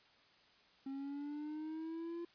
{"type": "linear sweep", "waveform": "triangle", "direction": "up", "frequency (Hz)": [268.4, 344.1], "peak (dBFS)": -39, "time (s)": [0.86, 2.25], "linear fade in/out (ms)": 5, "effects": ["white hiss -67 dBFS RMS until 2.34 s", "resampled to 11025 Hz"]}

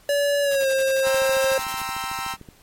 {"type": "tone with pitch glide", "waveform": "square", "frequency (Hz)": [572, 533.7], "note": ["D5", "C5"], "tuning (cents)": [-46, 34], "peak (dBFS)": -19, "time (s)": [0.09, 1.58], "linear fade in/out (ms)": 2, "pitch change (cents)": -120, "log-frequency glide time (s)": [0.42, 0.68]}
{"type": "noise bursts", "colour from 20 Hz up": "white", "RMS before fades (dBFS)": -35, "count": 15, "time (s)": [0.51, 1.819], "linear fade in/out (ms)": 5, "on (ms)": 49, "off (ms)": 41}
{"type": "chord", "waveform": "sawtooth", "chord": "C dominant seventh", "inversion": "second", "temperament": "equal", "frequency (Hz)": [784, 932.3, 1046.5, 1318.5], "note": ["G5", "Bb5", "C6", "E6"], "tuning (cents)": [0, 0, 0, 0], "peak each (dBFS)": [-29, -29, -30, -27], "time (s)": [1.02, 2.37], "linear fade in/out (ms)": 50}
{"type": "click train", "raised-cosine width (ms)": 3, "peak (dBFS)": -27, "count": 20, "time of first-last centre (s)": [1.07, 2.488], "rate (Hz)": 13.4}
{"effects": ["pink hiss -54 dBFS RMS until 2.62 s", "MP3 64 kbps"]}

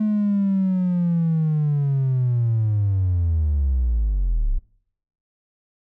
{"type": "linear sweep", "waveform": "triangle", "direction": "down", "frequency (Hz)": [215.4, 30.87], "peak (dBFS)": -14, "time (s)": [0, 4.59], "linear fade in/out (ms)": 10, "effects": ["noise-tail reverb RT60 0.7 s tail -25 dB re dry", "tanh soft clip ceiling -13 dBFS"]}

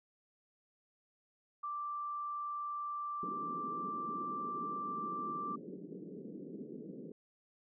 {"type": "tone", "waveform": "sine", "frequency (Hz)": 1174.7, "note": "D6", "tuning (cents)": 0, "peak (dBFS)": -37, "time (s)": [1.63, 5.56], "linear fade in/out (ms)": 10}
{"type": "band-pass noise", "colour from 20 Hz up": "pink", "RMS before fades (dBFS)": -47, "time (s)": [3.23, 7.12], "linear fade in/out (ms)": 2, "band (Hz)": [170, 450], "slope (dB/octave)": 48}
{"effects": []}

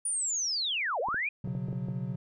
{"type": "linear two-way sweep", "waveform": "sine", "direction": "down then up", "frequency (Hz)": [9650, 440, 2507], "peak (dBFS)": -28, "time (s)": [0.05, 1.29], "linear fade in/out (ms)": 5, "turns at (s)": 1}
{"type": "clicks", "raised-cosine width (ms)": 2, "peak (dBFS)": -29, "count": 7, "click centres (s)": [1.086, 1.144, 1.475, 1.551, 1.685, 1.728, 1.885]}
{"type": "chord", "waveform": "triangle", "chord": "B suspended second", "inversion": "none", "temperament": "equal with one note detuned", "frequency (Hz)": [123.47, 138.59, 182.56], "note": ["B2", "C#3", "F#3"], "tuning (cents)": [0, 0, -23], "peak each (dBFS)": -34, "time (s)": [1.44, 2.16], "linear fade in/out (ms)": 5}
{"effects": []}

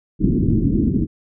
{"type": "low-pass noise", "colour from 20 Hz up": "white", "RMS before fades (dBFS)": -17, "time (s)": [0.19, 1.07], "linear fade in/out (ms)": 50, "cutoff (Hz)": 330, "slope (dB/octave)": 48, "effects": []}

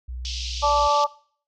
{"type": "tone with pitch glide", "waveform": "sine", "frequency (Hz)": [61.74, 61], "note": ["B1", "B1"], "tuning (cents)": [0, -21], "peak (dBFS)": -30, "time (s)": [0.08, 0.88], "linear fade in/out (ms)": 10, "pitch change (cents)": -21, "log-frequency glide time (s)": [0.42, 0.68]}
{"type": "band-pass noise", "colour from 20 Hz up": "white", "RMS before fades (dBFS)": -33, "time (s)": [0.25, 1.04], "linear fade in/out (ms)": 0, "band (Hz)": [2700, 5800], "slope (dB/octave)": 48}
{"type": "harmonic tone", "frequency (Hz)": 291, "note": "D4", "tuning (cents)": -16, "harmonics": [2, 3, 4], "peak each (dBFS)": [-23, -20, -21], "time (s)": [0.62, 1.07], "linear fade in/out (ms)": 20}
{"effects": ["noise-tail reverb RT60 0.5 s tail -20 dB re dry"]}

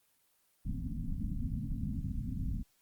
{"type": "low-pass noise", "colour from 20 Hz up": "pink", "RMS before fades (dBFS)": -36, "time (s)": [0.65, 2.63], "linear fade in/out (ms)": 5, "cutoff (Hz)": 270, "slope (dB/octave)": 96, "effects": ["white hiss -72 dBFS RMS until 2.81 s", "Opus 24 kbps"]}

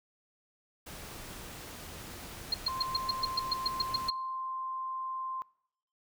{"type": "noise", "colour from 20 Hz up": "pink", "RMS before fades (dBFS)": -45, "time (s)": [0.86, 4.1], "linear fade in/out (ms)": 10}
{"type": "tone bursts", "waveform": "sine", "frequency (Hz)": 4219, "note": "C8", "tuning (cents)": 14, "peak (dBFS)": -25, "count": 12, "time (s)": [2.52, 4.104], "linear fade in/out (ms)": 5, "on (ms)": 22, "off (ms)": 120}
{"type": "tone", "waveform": "sine", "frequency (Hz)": 1046.5, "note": "C6", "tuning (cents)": 0, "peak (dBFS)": -34, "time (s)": [2.68, 5.42], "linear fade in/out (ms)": 0}
{"effects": ["noise-tail reverb RT60 0.7 s tail -23 dB re dry"]}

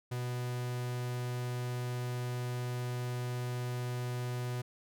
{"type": "tone", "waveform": "45% pulse", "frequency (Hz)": 123.47, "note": "B2", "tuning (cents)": 0, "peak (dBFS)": -34, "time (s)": [0.11, 4.62], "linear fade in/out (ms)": 10, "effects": []}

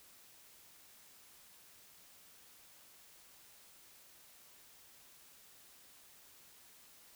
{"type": "silence", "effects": ["white hiss -61 dBFS RMS until 7.15 s"]}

